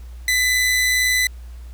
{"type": "tone with amplitude modulation", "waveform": "sawtooth", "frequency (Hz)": 2002, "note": "B6", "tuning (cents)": 23, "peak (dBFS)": -11, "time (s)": [0.28, 1.27], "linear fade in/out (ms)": 2, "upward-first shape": "sine", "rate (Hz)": 122, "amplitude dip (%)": 30, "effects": ["added 60 Hz sine -33 dBFS peak until 1.73 s", "pink hiss -53 dBFS RMS until 1.73 s"]}